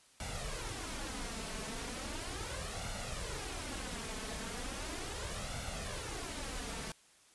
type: noise with flanger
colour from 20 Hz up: pink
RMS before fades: -41 dBFS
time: 0.2-6.92 s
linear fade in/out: 2 ms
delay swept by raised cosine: 1.4 to 4.6 ms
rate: 0.37 Hz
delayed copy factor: +0.6
effects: white hiss -64 dBFS RMS until 7.34 s + resampled to 24000 Hz